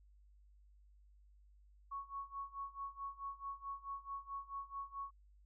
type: tone with tremolo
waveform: sine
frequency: 1108.7 Hz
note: C#6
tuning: in tune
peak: -40 dBFS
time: 1.91-5.11 s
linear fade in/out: 10 ms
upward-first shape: sine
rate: 4.6 Hz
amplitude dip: 90%
effects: added 50 Hz sine -62 dBFS peak until 5.45 s